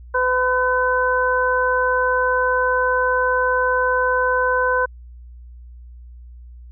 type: harmonic tone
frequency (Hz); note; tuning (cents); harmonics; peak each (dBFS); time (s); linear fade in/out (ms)
505; B4; +39; 1 / 2 / 3; -20 / -20 / -20; 0.14-4.86; 10
effects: added 60 Hz sine -37 dBFS peak until 6.71 s